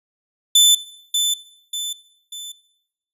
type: tone with echo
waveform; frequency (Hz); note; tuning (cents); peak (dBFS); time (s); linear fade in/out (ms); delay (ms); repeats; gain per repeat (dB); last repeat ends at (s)
sawtooth; 3520; A7; 0; -6; 0.55-0.75; 5; 590; 3; -7; 2.52
effects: noise-tail reverb RT60 0.8 s tail -19 dB re dry + resampled to 32000 Hz